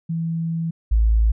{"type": "tone pair in turn", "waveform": "sine", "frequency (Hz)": [164.81, 55], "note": ["E3", "A1"], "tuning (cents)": [0, 0], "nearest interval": "octave + perfect fifth", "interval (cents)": 1900, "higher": "first", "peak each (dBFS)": [-21, -13], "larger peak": "second", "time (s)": [[0.09, 0.71], [0.91, 1.32]], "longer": "first", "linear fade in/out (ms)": 10, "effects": []}